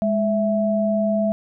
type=tone pair together; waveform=sine; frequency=207.7 / 659.3 Hz; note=G#3 / E5; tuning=0 / 0 cents; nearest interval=octave + minor sixth; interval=2000 cents; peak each=-20 dBFS; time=0.02-1.32 s; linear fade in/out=0 ms; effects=none